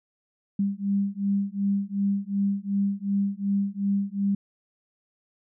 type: beating tone pair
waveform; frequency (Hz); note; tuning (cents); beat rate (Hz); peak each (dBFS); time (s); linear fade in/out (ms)
sine; 197.8 / 200.5; G3 / G3; +16 / +39; 2.7; -26; 0.59-4.35; 5
effects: none